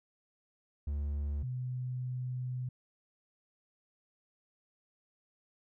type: tone pair in turn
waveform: triangle / sine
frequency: 72.3 / 126.26 Hz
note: D2 / B2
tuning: -27 / +39 cents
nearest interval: minor seventh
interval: 966 cents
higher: second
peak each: -30 / -34 dBFS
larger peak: first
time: 0.87-1.43 / 1.43-2.69 s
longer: second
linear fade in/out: 5 ms
effects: none